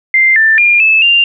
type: tone with pitch steps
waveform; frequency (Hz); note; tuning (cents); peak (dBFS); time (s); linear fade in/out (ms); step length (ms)
sine; 2090 / 1777 / 2408 / 2615 / 2788; C7 / A6 / D7 / E7 / F7; -2 / +17 / +43 / -15 / -4; -5; 0.14-1.24; 2; 220
effects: none